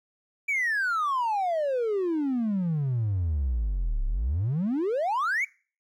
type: exponential two-way sweep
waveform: triangle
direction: down then up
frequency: 2349 to 32.7 to 2349 Hz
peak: -21 dBFS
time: 0.48-5.45 s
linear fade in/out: 10 ms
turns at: 4.05 s
effects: noise-tail reverb RT60 0.4 s tail -24 dB re dry + tanh soft clip ceiling -19 dBFS